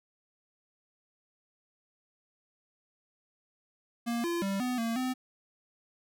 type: tone with pitch steps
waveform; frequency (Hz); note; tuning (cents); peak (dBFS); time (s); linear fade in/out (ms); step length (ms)
square; 235 / 342.5 / 196.1 / 250.2 / 229.1 / 255.8; A#3 / F4 / G3 / B3 / A#3 / C4; +14 / -34 / +1 / +23 / -30 / -39; -30; 4.06-5.14; 20; 180
effects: none